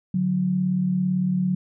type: tone pair together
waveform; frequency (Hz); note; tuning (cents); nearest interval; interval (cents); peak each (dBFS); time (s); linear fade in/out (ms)
sine; 146.5 / 184.38; D3 / F#3; -4 / -6; major third; 398; -28 / -20; 0.14-1.55; 5
effects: none